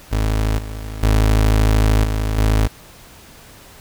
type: tone with level steps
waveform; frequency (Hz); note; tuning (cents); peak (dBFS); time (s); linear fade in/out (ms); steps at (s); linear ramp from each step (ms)
30% pulse; 53.2; G#1; +42; -13 / -24 / -9 / -15 / -10; 0.11-2.68; 20; 0.58 / 1.03 / 2.04 / 2.38; 5
effects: pink hiss -43 dBFS RMS until 3.8 s